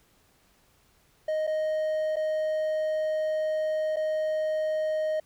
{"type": "tone with dropouts", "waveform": "triangle", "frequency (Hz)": 622.3, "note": "D#5", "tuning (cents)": 0, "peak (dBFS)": -23, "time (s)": [1.28, 5.2], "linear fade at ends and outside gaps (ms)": 5, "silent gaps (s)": [[1.469, 1.474], [2.159, 2.166], [3.961, 3.967]], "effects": ["pink hiss -64 dBFS RMS until 5.25 s"]}